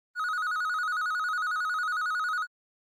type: tone with vibrato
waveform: triangle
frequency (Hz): 1358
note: F6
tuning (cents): -49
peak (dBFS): -25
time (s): 0.15-2.47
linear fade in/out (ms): 50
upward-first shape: square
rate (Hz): 11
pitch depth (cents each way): 120
effects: Opus 24 kbps